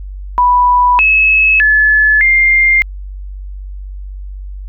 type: tone with pitch steps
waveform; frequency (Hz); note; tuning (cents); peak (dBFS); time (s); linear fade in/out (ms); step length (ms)
sine; 986 / 2585 / 1722 / 2108; B5 / E7 / A6 / C7; -3 / -34 / -38 / +12; -6; 0.38-2.82; 0; 610
effects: added 48 Hz sine -23 dBFS peak until 4.68 s